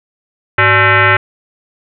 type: tone with frequency modulation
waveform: sine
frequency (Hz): 104.3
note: G#2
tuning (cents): +8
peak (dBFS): -6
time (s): 0.58-1.17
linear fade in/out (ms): 5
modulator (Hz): 481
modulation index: 4.5
effects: none